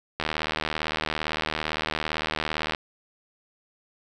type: click train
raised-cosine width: 0.3 ms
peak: -10 dBFS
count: 199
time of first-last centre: 0.2-2.748 s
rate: 77.7 Hz
effects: none